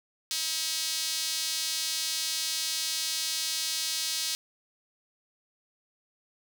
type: tone with high-pass filter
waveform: sawtooth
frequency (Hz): 320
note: D#4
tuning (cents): +49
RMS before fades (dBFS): -31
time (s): 0.31-4.35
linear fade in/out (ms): 0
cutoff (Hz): 4300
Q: 1.6
effects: none